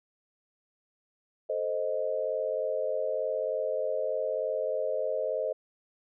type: chord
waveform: sine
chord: A diminished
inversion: none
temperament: equal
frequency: 440 / 523.3 / 622.3 Hz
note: A4 / C5 / Eb5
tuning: 0 / 0 / 0 cents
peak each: -35 / -31 / -31 dBFS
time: 1.49-5.53 s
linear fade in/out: 10 ms
effects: none